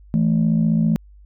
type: tone pair together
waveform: sine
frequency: 164.81 / 220 Hz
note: E3 / A3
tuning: 0 / 0 cents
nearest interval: perfect fourth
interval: 500 cents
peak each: -16 dBFS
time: 0.14-0.96 s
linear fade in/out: 0 ms
effects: tanh soft clip ceiling -10 dBFS + added 50 Hz sine -43 dBFS peak until 1.25 s